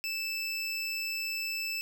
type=tone; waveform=25% pulse; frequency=2637 Hz; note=E7; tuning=in tune; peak=-28 dBFS; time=0.04-1.81 s; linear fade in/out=0 ms; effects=none